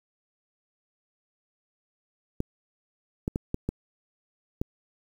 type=clicks; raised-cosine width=3 ms; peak=-14 dBFS; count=6; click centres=2.404 / 3.279 / 3.359 / 3.544 / 3.69 / 4.615 s; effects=8-bit